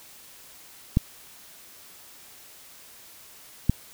clicks, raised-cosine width 5 ms, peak -6 dBFS, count 2, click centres 0.971 / 3.696 s, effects white hiss -49 dBFS RMS until 3.93 s

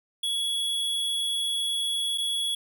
square tone with dropouts, 3363 Hz, G#7, 21 cents sharp, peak -26 dBFS, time 0.23-2.55 s, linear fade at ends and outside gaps 5 ms, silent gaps 2.177-2.181 s, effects none

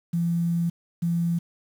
sine tone pair in turn, 170 / 170 Hz, F3 / F3, -46 / -46 cents, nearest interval unison, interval 0 cents, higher neither, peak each -21 dBFS, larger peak neither, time 0.13-0.7 / 1.02-1.39 s, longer first, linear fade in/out 10 ms, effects 8-bit

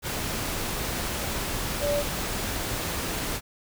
sine tone in noise, 579 Hz, D5, 25 cents flat, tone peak -23 dBFS, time 1.8-2.04 s, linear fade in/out 50 ms, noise pink, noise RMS -30 dBFS, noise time 0.02-3.41 s, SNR +4 dB, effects none

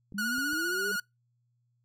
clicks, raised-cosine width 3 ms, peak -35 dBFS, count 3, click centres 0.123 / 0.383 / 0.532 s
sine linear sweep, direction up, 193.1 to 417.6 Hz, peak -34 dBFS, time 0.14-0.92 s, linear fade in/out 5 ms
45% pulse tone with vibrato, 1445 Hz, F#6, 41 cents flat, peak -29 dBFS, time 0.18-1 s, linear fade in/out 5 ms, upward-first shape triangle, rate 15 Hz, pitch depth 50 cents each way
triangle tone with exponential growth, 196 Hz, G3, in tune, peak -37 dBFS, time 0.45-0.96 s, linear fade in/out 2 ms, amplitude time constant 110 ms
effects noise-tail reverb RT60 0.2 s tail -26 dB re dry + added 120 Hz sine -70 dBFS peak until 1.84 s

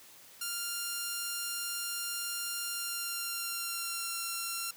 5% pulse tone with pitch glide, 1396.9 to 1367.4 Hz, F6 to F6, 0 to -37 cents, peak -23 dBFS, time 0.41-4.71 s, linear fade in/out 5 ms, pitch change -37 cents, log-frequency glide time 2.66-4.26 s, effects white hiss -55 dBFS RMS until 4.76 s + high-pass 80 Hz 12 dB/octave

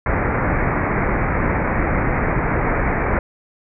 pink low-pass noise, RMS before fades -19 dBFS, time 0.06-3.19 s, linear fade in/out 2 ms, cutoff 2300 Hz, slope 96 dB/octave, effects none

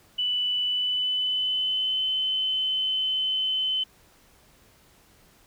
sine tone with pitch glide, 2976 to 3049 Hz, F#7 to G7, +9 to -49 cents, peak -23 dBFS, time 0.18-3.84 s, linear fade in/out 10 ms, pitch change +42 cents, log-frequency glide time 0.64-2.03 s, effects pink hiss -58 dBFS RMS until 5.46 s

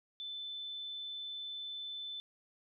sine tone, 3520 Hz, A7, in tune, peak -40 dBFS, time 0.2-2.2 s, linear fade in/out 0 ms, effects none

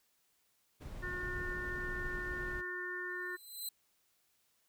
brown noise, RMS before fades -44 dBFS, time 0.8-2.62 s, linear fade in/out 20 ms
harmonic tone, 360.7 Hz, F#4, 44 cents flat, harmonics 1 / 3 / 4 / 5, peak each -45 / -50 / -45 / -40 dBFS, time 1.02-3.37 s, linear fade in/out 20 ms
5% pulse tone with exponential growth, 4043 Hz, B7, 40 cents sharp, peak -30 dBFS, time 3.09-3.69 s, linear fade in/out 5 ms, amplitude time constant 130 ms
effects white hiss -75 dBFS RMS until 4.68 s

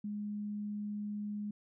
sine tone, 207.7 Hz, G#3, in tune, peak -36 dBFS, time 0.04-1.51 s, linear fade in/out 5 ms, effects none

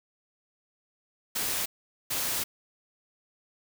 white noise bursts at uneven times, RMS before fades -30 dBFS, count 2, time 1.35-1.66 / 2.1-2.44 s, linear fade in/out 10 ms, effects none

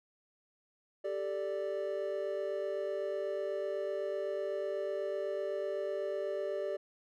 triangle chord, G suspended second, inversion none, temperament equal, 392 / 440 / 587.3 Hz, G4 / A4 / D5, 0 / 0 / 0 cents, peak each -36 / -39 / -34 dBFS, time 1.04-6.77 s, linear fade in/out 10 ms, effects none

